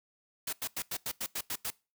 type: noise bursts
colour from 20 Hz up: white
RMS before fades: -35 dBFS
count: 9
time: 0.47-1.704 s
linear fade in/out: 5 ms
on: 58 ms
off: 89 ms
effects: noise-tail reverb RT60 0.3 s tail -23 dB re dry